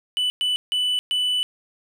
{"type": "tone bursts at uneven times", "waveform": "triangle", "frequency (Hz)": 2983, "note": "F#7", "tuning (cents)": 13, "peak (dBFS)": -18, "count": 4, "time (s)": [[0.17, 0.3], [0.41, 0.56], [0.72, 0.99], [1.11, 1.43]], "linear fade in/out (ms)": 0, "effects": []}